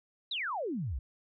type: exponential sweep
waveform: sine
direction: down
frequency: 4091 to 54 Hz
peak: -32 dBFS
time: 0.31-0.99 s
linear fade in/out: 5 ms
effects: none